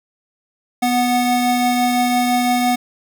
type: tone pair together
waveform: square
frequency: 246.9 / 734.8 Hz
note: B3 / F#5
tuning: 0 / -12 cents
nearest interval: octave + perfect fifth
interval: 1888 cents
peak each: -18 dBFS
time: 0.82-2.76 s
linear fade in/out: 10 ms
effects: none